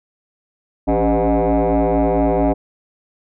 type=tone with frequency modulation; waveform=sine; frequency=165.8 Hz; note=E3; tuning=10 cents sharp; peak=-11 dBFS; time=0.87-2.54 s; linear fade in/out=20 ms; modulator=112 Hz; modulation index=5.5; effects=tanh soft clip ceiling -11 dBFS